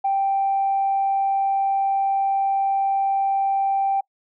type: tone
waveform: sine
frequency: 784 Hz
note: G5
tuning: in tune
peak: -17 dBFS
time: 0.04-4.01 s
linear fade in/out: 10 ms
effects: noise-tail reverb RT60 0.1 s tail -25 dB re dry + tanh soft clip ceiling -13 dBFS

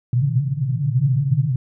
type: band-pass noise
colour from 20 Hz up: pink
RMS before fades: -19 dBFS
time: 0.13-1.56 s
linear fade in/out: 2 ms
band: 120 to 150 Hz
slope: 96 dB/octave
effects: none

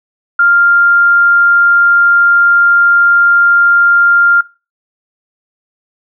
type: tone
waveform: sine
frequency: 1396.9 Hz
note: F6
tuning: in tune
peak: -5 dBFS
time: 0.39-4.41 s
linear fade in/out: 5 ms
effects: noise-tail reverb RT60 0.3 s tail -21 dB re dry

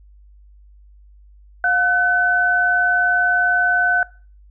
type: tone pair together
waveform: sine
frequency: 712.6 / 1510 Hz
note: F5 / F#6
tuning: +35 / +35 cents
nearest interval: octave + minor second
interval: 1300 cents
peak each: -21 / -15 dBFS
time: 1.64-4.03 s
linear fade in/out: 2 ms
effects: noise-tail reverb RT60 0.4 s tail -21 dB re dry + added 50 Hz sine -44 dBFS peak until 4.5 s

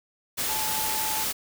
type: tone in noise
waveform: sine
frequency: 870 Hz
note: A5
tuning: 20 cents flat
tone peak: -32 dBFS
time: 0.48-1.25 s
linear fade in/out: 20 ms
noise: white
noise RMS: -28 dBFS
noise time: 0.37-1.33 s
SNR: -7 dB
effects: none

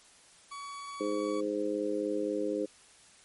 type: tone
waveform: 40% pulse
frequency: 1130 Hz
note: C#6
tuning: 33 cents sharp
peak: -39 dBFS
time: 0.51-1.41 s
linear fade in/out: 10 ms
type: harmonic tone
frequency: 103.83 Hz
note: G#2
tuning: in tune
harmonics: 2 / 3 / 4 / 5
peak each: -43 / -33 / -34 / -34 dBFS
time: 1-2.66 s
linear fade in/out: 10 ms
effects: white hiss -58 dBFS RMS until 3.24 s + MP3 48 kbps

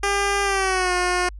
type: tone with pitch glide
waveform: 10% pulse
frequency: 400.8 to 359.1 Hz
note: G4 to F4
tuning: +38 to +48 cents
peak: -11 dBFS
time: 0.03-1.29 s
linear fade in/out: 5 ms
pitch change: -190 cents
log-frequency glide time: 0.43-0.93 s
effects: added 50 Hz sine -34 dBFS peak until 1.39 s + resampled to 24000 Hz

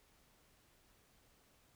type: silence
effects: pink hiss -70 dBFS RMS until 1.75 s

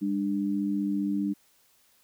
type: tone pair together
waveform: sine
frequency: 201.5 / 296.7 Hz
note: G3 / D4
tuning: +48 / +18 cents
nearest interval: perfect fifth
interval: 670 cents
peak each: -28 dBFS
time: 0.01-1.34 s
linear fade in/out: 20 ms
effects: white hiss -64 dBFS RMS until 2.03 s

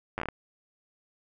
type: slowing click train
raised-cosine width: 0.5 ms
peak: -17 dBFS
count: 7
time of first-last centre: 0.18-0.287 s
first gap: 9 ms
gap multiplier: 1.27
effects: none

